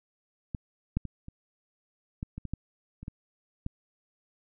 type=clicks; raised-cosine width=5 ms; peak=-20 / -14 / -24 / -30 / -21 / -25 / -24 / -19 / -30 / -24 / -20 dBFS; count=11; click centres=0.548 / 0.97 / 1.053 / 1.284 / 2.229 / 2.38 / 2.453 / 2.536 / 3.03 / 3.081 / 3.664 s; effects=none